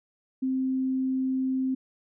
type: tone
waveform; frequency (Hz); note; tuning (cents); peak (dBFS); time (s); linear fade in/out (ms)
sine; 261.6; C4; 0; -24; 0.42-1.75; 10
effects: none